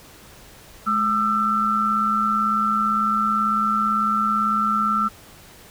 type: tone cluster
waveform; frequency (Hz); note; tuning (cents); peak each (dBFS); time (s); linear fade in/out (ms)
sine; 211.3 / 1218 / 1336; G#3 / D#6 / E6; +30 / -37 / +23; -26 / -25 / -19; 0.86-5.09; 20
effects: pink hiss -46 dBFS RMS until 5.7 s